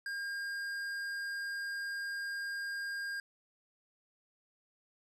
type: tone with tanh clipping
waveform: sine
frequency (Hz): 1611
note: G6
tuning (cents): +47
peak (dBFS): -38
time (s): 0.06-3.2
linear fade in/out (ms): 2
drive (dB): 12
effects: none